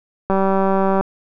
click train, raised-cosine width 1 ms, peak -5 dBFS, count 138, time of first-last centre 0.3-1.01 s, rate 193 Hz, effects none

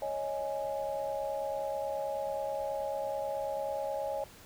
sine chord, C# suspended second, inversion none, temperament just, 554.4 / 623.7 / 831.5 Hz, C#5 / D#5 / G#5, 0 / +4 / +2 cents, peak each -35 / -37 / -38 dBFS, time 0.02-4.24 s, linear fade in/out 2 ms, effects pink hiss -54 dBFS RMS until 4.45 s

